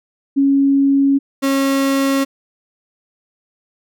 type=tone pair in turn; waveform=sine / 35% pulse; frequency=276.4 / 272.9 Hz; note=C#4 / C#4; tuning=-5 / -27 cents; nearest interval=unison; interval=22 cents; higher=first; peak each=-10 / -12 dBFS; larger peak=first; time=0.36-1.19 / 1.42-2.25 s; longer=neither; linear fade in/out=20 ms; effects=none